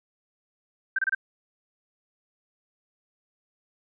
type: tone bursts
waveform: sine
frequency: 1561 Hz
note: G6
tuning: 8 cents flat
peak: -21 dBFS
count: 4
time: 0.96-1.149 s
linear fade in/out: 5 ms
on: 27 ms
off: 27 ms
effects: none